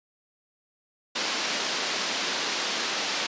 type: band-pass noise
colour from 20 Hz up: white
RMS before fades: -29 dBFS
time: 1.15-3.27 s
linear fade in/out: 10 ms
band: 200 to 5600 Hz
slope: 24 dB/octave
effects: resampled to 16000 Hz